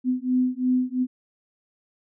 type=beating tone pair; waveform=sine; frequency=251.9 / 254.8 Hz; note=B3 / C4; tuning=+34 / -46 cents; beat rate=2.9 Hz; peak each=-23 dBFS; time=0.04-1.07 s; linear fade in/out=50 ms; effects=none